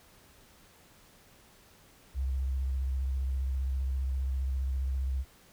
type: tone with vibrato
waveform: sine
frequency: 66.1 Hz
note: C2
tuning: 18 cents sharp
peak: -28 dBFS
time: 2.14-5.25 s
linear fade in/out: 50 ms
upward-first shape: sine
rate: 15 Hz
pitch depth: 47 cents each way
effects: pink hiss -59 dBFS RMS until 5.52 s